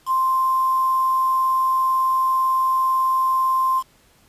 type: tone with quantisation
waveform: sine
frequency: 1047 Hz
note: C6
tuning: 1 cent sharp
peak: -16 dBFS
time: 0.06-3.83 s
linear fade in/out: 50 ms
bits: 6
effects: pink hiss -56 dBFS RMS until 4.28 s + resampled to 32000 Hz